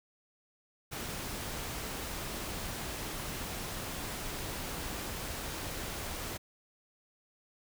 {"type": "noise", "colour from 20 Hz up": "pink", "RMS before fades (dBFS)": -39, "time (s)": [0.91, 6.38], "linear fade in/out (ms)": 20, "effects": []}